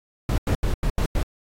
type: noise bursts at uneven times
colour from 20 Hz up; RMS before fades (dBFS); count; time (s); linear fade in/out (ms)
brown; -21; 6; 0.29-0.38 / 0.47-0.55 / 0.63-0.74 / 0.83-0.9 / 0.98-1.06 / 1.15-1.23; 2
effects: AAC 48 kbps